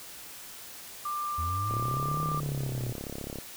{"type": "tone", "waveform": "sine", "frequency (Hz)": 1187, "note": "D6", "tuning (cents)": 18, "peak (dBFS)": -30, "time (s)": [1.05, 2.4], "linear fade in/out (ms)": 5}
{"type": "linear two-way sweep", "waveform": "triangle", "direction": "up then down", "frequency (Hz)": [78.2, 155.9, 118.5], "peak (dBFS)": -29, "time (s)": [1.38, 2.93], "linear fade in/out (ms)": 5, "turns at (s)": 2.23}
{"type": "click train", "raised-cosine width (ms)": 2, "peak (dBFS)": -24, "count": 59, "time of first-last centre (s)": [1.71, 3.386], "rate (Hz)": 34.6}
{"effects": ["white hiss -45 dBFS RMS until 3.56 s"]}